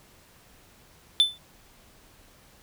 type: tone with exponential decay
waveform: triangle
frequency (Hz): 3520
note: A7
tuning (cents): 0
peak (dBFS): -11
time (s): 1.2-1.38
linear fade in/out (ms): 0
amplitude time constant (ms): 38
effects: pink hiss -56 dBFS RMS until 2.62 s